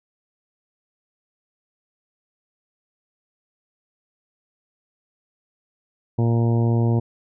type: harmonic tone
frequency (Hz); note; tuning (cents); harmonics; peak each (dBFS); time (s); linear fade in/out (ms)
116.54; A#2; 0; 1 / 2 / 3 / 4 / 5 / 6 / 7 / 8; -17 / -24 / -27 / -31 / -36 / -36 / -39 / -38; 6.18-7; 10
effects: none